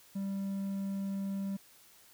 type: tone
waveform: triangle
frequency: 196 Hz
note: G3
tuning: in tune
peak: -31 dBFS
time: 0.15-1.57 s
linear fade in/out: 10 ms
effects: white hiss -60 dBFS RMS until 2.13 s